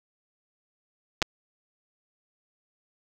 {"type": "clicks", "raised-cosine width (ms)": 0.2, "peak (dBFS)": -6, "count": 2, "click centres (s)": [1.219, 1.225], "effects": []}